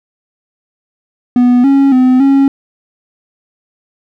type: tone with pitch steps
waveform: triangle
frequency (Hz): 246 / 275.3 / 255.2 / 274.3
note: B3 / C#4 / C4 / C#4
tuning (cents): -7 / -12 / -43 / -18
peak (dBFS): -3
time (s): 1.36-2.48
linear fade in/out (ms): 2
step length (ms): 280
effects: none